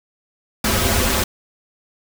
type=noise with comb filter; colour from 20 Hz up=pink; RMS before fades=-18 dBFS; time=0.64-1.24 s; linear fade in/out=5 ms; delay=6.6 ms; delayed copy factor=-0.95; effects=none